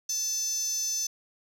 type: tone with high-pass filter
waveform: 10% pulse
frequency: 878 Hz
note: A5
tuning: 4 cents flat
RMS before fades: -30 dBFS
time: 0.09-1.07 s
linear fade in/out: 5 ms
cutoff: 6000 Hz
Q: 9.7
effects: none